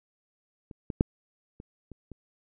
clicks, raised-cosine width 3 ms, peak -30 / -20 / -7 / -30 / -30 / -29 dBFS, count 6, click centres 0.712 / 0.902 / 1.009 / 1.601 / 1.917 / 2.117 s, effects none

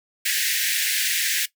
pink high-pass noise, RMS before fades -23 dBFS, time 0.25-1.46 s, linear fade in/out 10 ms, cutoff 1600 Hz, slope 96 dB/octave, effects noise-tail reverb RT60 0.1 s tail -17 dB re dry

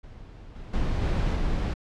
brown noise with level steps, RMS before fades -44 / -40 / -26 / -24 / -26 dBFS, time 0.03-1.74 s, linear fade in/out 10 ms, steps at 0.55 / 0.73 / 1.01 / 1.35 s, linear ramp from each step 10 ms, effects low-pass 5000 Hz 12 dB/octave

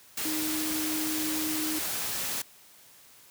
sine tone in noise, 311.1 Hz, D#4, in tune, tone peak -31 dBFS, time 0.25-1.79 s, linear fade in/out 5 ms, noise white, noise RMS -32 dBFS, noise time 0.17-2.42 s, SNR -2 dB, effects white hiss -55 dBFS RMS until 3.3 s + high-pass 60 Hz 12 dB/octave

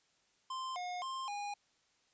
square tone with pitch steps, 1043 / 720 / 1055 / 818 Hz, C6 / F#5 / C6 / G#5, -6 / -47 / +14 / -26 cents, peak -39 dBFS, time 0.5-1.54 s, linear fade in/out 5 ms, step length 260 ms, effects white hiss -73 dBFS RMS until 2.13 s + resampled to 16000 Hz

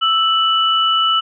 sine tone pair together, 1318.5 / 2963 Hz, E6 / F#7, 0 / +2 cents, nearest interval octave + major second, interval 1402 cents, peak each -15 dBFS, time 0.01-1.21 s, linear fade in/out 20 ms, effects none

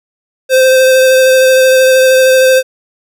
square tone with vibrato, 520 Hz, C5, 11 cents flat, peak -5 dBFS, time 0.49-2.63 s, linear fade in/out 50 ms, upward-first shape sine, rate 13 Hz, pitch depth 14 cents each way, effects none

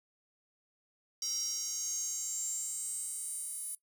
square tone with high-pass filter sweep, 432.1 Hz, A4, 31 cents flat, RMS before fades -38 dBFS, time 1.22-3.75 s, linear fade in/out 2 ms, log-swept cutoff 5400 to 10000 Hz, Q 9, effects noise-tail reverb RT60 0.1 s tail -20 dB re dry

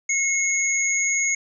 sine tone pair together, 2170 / 6651 Hz, C#7 / G#8, -37 / +2 cents, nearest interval octave + perfect fifth, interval 1939 cents, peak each -22 dBFS, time 0.09-1.35 s, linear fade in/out 5 ms, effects none

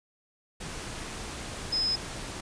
sine tone in noise, 5100 Hz, D#8, 42 cents sharp, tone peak -25 dBFS, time 1.72-1.96 s, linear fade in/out 10 ms, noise pink, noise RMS -38 dBFS, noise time 0.6-2.41 s, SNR +10 dB, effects resampled to 22050 Hz

